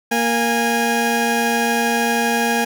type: tone pair together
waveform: 20% pulse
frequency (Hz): 233.1 / 822.1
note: A#3 / G#5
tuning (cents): 0 / -18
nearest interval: octave + minor seventh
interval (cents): 2182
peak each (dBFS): -14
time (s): 0.11-2.65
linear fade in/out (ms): 10
effects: none